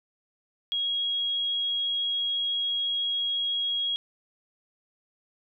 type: tone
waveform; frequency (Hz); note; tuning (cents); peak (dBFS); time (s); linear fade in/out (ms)
sine; 3298; G#7; -13; -25; 0.72-3.96; 0
effects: none